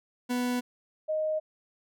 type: tone pair in turn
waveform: 40% pulse / sine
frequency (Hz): 246.9 / 622.1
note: B3 / D#5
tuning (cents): 0 / 0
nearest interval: octave + major third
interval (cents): 1600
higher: second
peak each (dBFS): -26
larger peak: neither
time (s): 0.29-0.61 / 1.08-1.4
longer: neither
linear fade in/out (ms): 20
effects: none